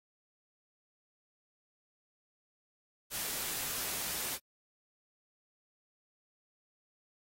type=noise; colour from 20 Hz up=white; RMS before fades=-37 dBFS; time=3.1-4.39 s; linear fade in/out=50 ms; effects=AAC 48 kbps